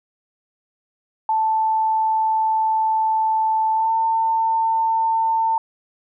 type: tone with pitch glide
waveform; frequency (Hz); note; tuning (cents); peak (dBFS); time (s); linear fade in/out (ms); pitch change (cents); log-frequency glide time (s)
sine; 880 to 898; A5 to A5; 0 to +35; -16; 1.29-5.58; 2; +35; 3.74-3.91
effects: none